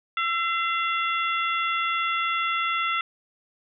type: harmonic tone with a mistuned harmonic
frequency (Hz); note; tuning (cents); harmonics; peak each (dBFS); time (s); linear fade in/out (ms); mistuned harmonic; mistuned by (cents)
685; F5; -34; 2 / 3 / 4 / 5; -25 / -29 / -31 / -33; 0.17-3.01; 2; 2; -40
effects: none